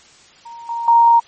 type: tone with level steps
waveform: sine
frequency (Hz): 932.3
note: A#5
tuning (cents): 0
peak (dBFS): -32 / -20 / -7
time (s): 0.45-1.2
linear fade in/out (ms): 10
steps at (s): 0.69 / 0.88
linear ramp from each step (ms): 2
effects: white hiss -47 dBFS RMS until 1.27 s + MP3 32 kbps